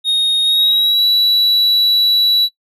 triangle tone with pitch glide, 3724 to 3930 Hz, A#7 to B7, -2 to -9 cents, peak -9 dBFS, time 0.04-2.49 s, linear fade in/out 50 ms, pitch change +93 cents, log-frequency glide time 0.43-1.05 s, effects noise-tail reverb RT60 0.1 s tail -18 dB re dry

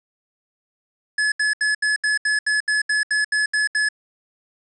square tone bursts, 1708 Hz, G#6, 48 cents sharp, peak -18 dBFS, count 13, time 1.18-3.888 s, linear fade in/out 5 ms, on 140 ms, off 74 ms, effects resampled to 22050 Hz + 8-bit

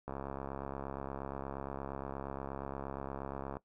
click train, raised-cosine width 1 ms, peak -26 dBFS, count 240, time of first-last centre 0.08-3.569 s, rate 68.5 Hz, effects noise-tail reverb RT60 0.1 s tail -18 dB re dry

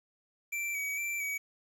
square tone with vibrato, 2306 Hz, D7, 32 cents flat, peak -33 dBFS, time 0.52-1.38 s, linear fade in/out 10 ms, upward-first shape square, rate 2.2 Hz, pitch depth 29 cents each way, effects 10-bit

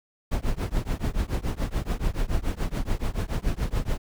brown noise with tremolo, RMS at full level -22 dBFS, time 0.31-3.98 s, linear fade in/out 10 ms, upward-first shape triangle, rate 7 Hz, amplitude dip 100%, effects none

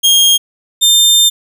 sawtooth tone pair in turn, 3240 / 3600 Hz, G#7 / A7, -43 / +39 cents, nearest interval major second, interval 182 cents, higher second, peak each -3 dBFS, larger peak neither, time 0.03-0.38 / 0.81-1.3 s, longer second, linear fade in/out 20 ms, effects none

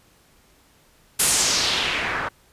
white noise with low-pass filter sweep, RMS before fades -22 dBFS, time 1.19-2.29 s, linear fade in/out 10 ms, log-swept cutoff 11000 to 1300 Hz, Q 2.1, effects pink hiss -57 dBFS RMS until 2.52 s + resampled to 32000 Hz

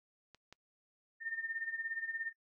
clicks, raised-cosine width 0.2 ms, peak -38 / -34 dBFS, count 2, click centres 0.347 / 0.526 s
sine tone with tremolo, 1815 Hz, A#6, 47 cents flat, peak -34 dBFS, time 1.2-2.33 s, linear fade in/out 50 ms, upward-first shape sine, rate 17 Hz, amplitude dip 75%
effects noise-tail reverb RT60 0.1 s tail -26 dB re dry

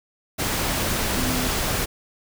sine tone in noise, 252.1 Hz, B3, 36 cents sharp, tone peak -27 dBFS, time 1.16-1.49 s, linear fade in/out 20 ms, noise pink, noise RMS -24 dBFS, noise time 0.38-1.86 s, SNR -6 dB, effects none

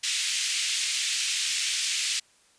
pink band-pass noise, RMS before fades -28 dBFS, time 0.03-2.2 s, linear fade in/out 10 ms, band 2400 to 9000 Hz, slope 24 dB/octave, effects white hiss -61 dBFS RMS until 2.58 s + resampled to 22050 Hz

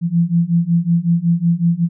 sine beating tone pair, 167.1 / 172.5 Hz, E3 / F3, +24 / -21 cents, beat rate 5.4 Hz, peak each -16 / -15 dBFS, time 0.01-1.89 s, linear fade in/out 50 ms, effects none

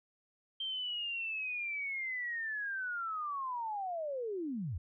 sine linear sweep, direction down, 3159 to 68.9 Hz, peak -35 dBFS, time 0.6-4.78 s, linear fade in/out 5 ms, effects none

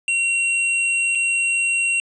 square tone with dropouts, 2742 Hz, F7, 32 cents flat, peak -18 dBFS, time 0.08-2 s, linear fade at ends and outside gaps 1 ms, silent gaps 1.15-1.154 s, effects resampled to 22050 Hz + 9-bit

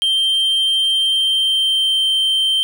triangle tone with pitch glide, 3147 to 3127 Hz, G7 to G7, +6 to -5 cents, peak -12 dBFS, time 0.02-2.63 s, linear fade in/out 0 ms, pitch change -11 cents, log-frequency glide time 1-2.08 s, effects none

